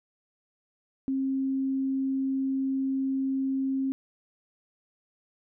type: tone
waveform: sine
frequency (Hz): 267.7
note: C4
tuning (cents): +40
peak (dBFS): -25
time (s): 1.08-3.92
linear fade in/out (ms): 0
effects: none